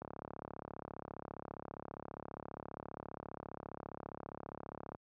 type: click train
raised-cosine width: 1 ms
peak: -30 dBFS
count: 173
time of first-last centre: 0.02-4.948 s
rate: 34.9 Hz
effects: high-pass 80 Hz 12 dB/octave